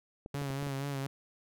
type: clicks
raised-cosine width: 2 ms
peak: -29 dBFS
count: 6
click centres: 0.261 / 0.348 / 0.418 / 0.504 / 0.627 / 0.669 s
type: tone with vibrato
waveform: sawtooth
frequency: 139 Hz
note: C#3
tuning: 5 cents sharp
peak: -30 dBFS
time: 0.34-1.07 s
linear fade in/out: 5 ms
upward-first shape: sine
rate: 4.2 Hz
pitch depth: 46 cents each way
effects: none